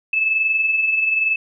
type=tone pair together; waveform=sine; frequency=2595 / 2616 Hz; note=E7 / E7; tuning=-28 / -14 cents; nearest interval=unison; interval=14 cents; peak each=-26 / -16 dBFS; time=0.13-1.36 s; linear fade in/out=5 ms; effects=none